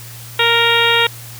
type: harmonic tone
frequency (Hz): 466.2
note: A#4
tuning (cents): 0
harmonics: 1 / 2 / 3 / 4 / 5 / 6 / 7 / 8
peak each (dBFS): -19 / -19 / -19 / -19 / -19 / -19 / -19 / -19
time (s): 0.39-1.07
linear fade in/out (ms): 5
effects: added 117 Hz sine -34 dBFS peak until 1.39 s + white hiss -36 dBFS RMS until 1.39 s